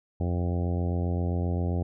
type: harmonic tone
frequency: 87.6 Hz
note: F2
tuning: 6 cents sharp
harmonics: 1 / 2 / 3 / 4 / 5 / 6 / 7 / 8 / 9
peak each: -26 / -32 / -36 / -38 / -40 / -42 / -43 / -44 / -45 dBFS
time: 0.2-1.83 s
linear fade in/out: 5 ms
effects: none